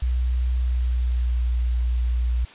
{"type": "tone with pitch glide", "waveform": "sine", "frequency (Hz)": [61.74, 60.16], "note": ["B1", "B1"], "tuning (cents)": [0, -45], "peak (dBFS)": -19, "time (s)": [0.02, 2.45], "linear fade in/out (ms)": 5, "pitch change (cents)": -45, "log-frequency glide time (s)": [0.54, 1.52], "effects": ["white hiss -45 dBFS RMS until 2.54 s", "resampled to 8000 Hz"]}